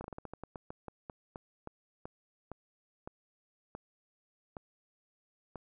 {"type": "slowing click train", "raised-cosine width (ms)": 1, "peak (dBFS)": -28, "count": 20, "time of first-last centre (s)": [0.01, 5.557], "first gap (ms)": 32, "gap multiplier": 1.21, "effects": []}